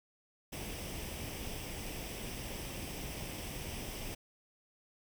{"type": "noise with comb filter", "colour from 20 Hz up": "pink", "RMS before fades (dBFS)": -42, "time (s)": [0.52, 4.15], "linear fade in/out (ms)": 10, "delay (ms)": 0.36, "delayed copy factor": 0.55, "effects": []}